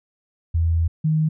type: tone pair in turn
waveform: sine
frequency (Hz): 82.8 / 156.31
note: E2 / D#3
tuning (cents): +8 / +8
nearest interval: major seventh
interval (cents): 1100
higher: second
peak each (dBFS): -16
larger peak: neither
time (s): 0.54-0.88 / 1.04-1.29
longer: first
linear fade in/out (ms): 10
effects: none

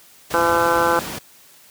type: noise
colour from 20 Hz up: pink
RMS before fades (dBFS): -29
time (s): 0.3-1.19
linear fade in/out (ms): 10
type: harmonic tone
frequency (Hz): 169.4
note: E3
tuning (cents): +48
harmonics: 2 / 3 / 4 / 5 / 6 / 7 / 8 / 9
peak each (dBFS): -25 / -20 / -28 / -22 / -23 / -25 / -23 / -24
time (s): 0.34-0.99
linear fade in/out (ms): 0
effects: white hiss -49 dBFS RMS until 1.7 s + high-pass 80 Hz 12 dB/octave

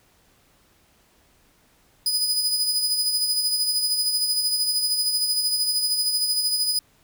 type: tone with tremolo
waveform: sawtooth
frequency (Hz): 4978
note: D#8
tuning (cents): 0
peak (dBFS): -16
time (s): 2.06-6.79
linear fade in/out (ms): 2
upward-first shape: sine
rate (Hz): 13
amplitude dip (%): 45
effects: pink hiss -60 dBFS RMS until 7.03 s

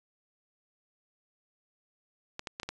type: clicks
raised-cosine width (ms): 0.2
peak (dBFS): -19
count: 5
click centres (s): 2.394 / 2.472 / 2.599 / 2.632 / 2.69
effects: resampled to 24000 Hz

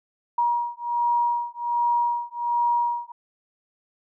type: beating tone pair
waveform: sine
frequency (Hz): 952 / 953.3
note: A#5 / A#5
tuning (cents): +36 / +39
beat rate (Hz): 1.3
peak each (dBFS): -24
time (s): 0.38-3.12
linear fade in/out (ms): 5
effects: none

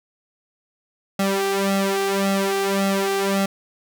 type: tone with flanger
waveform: sawtooth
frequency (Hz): 196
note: G3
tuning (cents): 0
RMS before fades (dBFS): -21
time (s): 1.19-3.46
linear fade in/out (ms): 5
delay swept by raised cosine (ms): 1.5 to 2.6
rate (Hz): 1.8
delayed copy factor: +0.85
effects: none

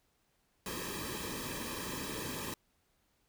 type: noise with comb filter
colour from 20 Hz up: pink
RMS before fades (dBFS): -40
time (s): 0.66-2.54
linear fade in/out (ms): 2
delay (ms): 1.4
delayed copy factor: -0.8
effects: pink hiss -75 dBFS RMS until 3.28 s

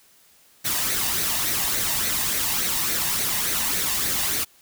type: noise with flanger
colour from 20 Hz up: white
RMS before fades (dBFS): -24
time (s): 0.64-4.45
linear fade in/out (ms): 20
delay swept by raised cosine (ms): 0.48 to 1.11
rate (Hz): 3.5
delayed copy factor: +0.5
effects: white hiss -56 dBFS RMS until 4.61 s

